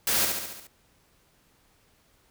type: noise with echo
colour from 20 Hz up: white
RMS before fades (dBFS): -25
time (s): 0.07-0.25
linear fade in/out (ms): 2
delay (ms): 70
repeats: 6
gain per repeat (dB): -4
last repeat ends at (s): 0.67
effects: pink hiss -64 dBFS RMS until 2.3 s